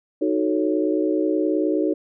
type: chord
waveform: sine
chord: D# half-diminished seventh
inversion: none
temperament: equal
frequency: 311.1 / 370 / 440 / 554.4 Hz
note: D#4 / F#4 / A4 / C#5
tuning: 0 / 0 / 0 / 0 cents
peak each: -21 / -24 / -26 / -27 dBFS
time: 0.21-1.94 s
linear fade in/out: 10 ms
effects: none